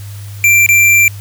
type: tone with dropouts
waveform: square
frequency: 2357 Hz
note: D7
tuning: 6 cents sharp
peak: -6 dBFS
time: 0.44-1.08 s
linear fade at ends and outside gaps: 1 ms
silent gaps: 0.663-0.689 s
effects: added 101 Hz sine -25 dBFS peak until 1.2 s + white hiss -38 dBFS RMS until 1.2 s